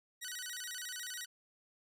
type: tone with vibrato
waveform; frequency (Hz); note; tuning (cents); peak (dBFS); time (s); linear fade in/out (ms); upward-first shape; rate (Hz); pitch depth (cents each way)
10% pulse; 1689; G#6; +29; -32; 0.21-1.26; 20; square; 14; 210
effects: none